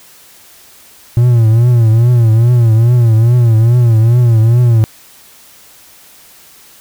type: tone with vibrato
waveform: triangle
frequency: 116.54 Hz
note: A#2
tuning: in tune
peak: -3 dBFS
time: 1.17-4.84 s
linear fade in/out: 0 ms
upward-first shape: triangle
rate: 2.4 Hz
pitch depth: 120 cents each way
effects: white hiss -41 dBFS RMS until 6.8 s